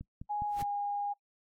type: click train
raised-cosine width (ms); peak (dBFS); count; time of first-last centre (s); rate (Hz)
5; -30; 4; 0.01-0.626; 4.87
type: tone with pitch glide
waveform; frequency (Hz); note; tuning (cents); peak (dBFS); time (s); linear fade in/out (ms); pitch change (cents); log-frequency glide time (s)
sine; 830.6 to 814.9; G#5 to G#5; 0 to -33; -31; 0.29-1.14; 20; -33; 0.49-0.59
type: noise with exponential growth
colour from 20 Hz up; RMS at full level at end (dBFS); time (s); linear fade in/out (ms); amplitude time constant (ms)
pink; -40; 0.46-0.62; 1; 34
effects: noise-tail reverb RT60 0.1 s tail -21 dB re dry + AAC 64 kbps